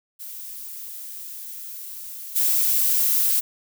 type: noise with level steps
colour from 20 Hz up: violet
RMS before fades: -36 / -20 dBFS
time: 0.19-3.41 s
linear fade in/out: 20 ms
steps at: 2.35 s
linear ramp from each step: 20 ms
effects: none